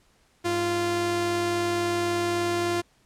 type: tone pair together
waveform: sawtooth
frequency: 102.48 / 346.9 Hz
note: G#2 / F4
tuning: -23 / -12 cents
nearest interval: octave + major sixth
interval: 2111 cents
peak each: -31 / -20 dBFS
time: 0.44-2.82 s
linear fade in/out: 20 ms
effects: pink hiss -63 dBFS RMS until 3.05 s + low-pass 10000 Hz 12 dB/octave